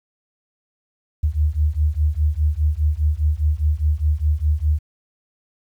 sine beating tone pair, 73.42 / 78.32 Hz, D2 / D#2, 0 / +12 cents, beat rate 4.9 Hz, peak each -19 dBFS, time 1.23-4.79 s, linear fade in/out 10 ms, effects 9-bit

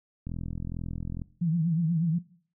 click train, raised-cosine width 5 ms, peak -23 dBFS, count 41, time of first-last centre 0.27-1.218 s, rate 42.2 Hz
sine tone with vibrato, 165.4 Hz, E3, 6 cents sharp, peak -23 dBFS, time 1.41-2.19 s, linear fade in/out 10 ms, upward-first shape triangle, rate 8.3 Hz, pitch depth 130 cents each way
effects noise-tail reverb RT60 0.5 s tail -18 dB re dry

